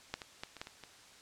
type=clicks; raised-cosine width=0.2 ms; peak=-18 / -26 / -22 / -30 / -22 / -28 / -30 dBFS; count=7; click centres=0.14 / 0.218 / 0.435 / 0.567 / 0.615 / 0.671 / 0.837 s; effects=white hiss -57 dBFS RMS until 1.21 s + low-pass 7000 Hz 12 dB/octave